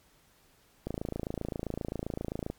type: click train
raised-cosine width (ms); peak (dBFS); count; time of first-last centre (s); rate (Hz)
2; -20; 46; 0.87-2.5; 27.6
effects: pink hiss -64 dBFS RMS until 2.58 s + MP3 96 kbps